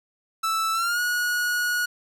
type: tone with pitch glide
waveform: 45% pulse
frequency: 1318.5 to 1454.5 Hz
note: E6 to F#6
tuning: 0 to -30 cents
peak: -22 dBFS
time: 0.43-1.86 s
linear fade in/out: 10 ms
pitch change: +170 cents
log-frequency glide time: 0.73-1 s
effects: 10-bit